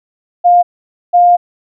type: tone pair in turn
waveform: sine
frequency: 705 / 705 Hz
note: F5 / F5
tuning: +16 / +16 cents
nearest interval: unison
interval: 0 cents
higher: neither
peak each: -4 dBFS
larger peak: neither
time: 0.44-0.63 / 1.13-1.37 s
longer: second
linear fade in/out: 20 ms
effects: none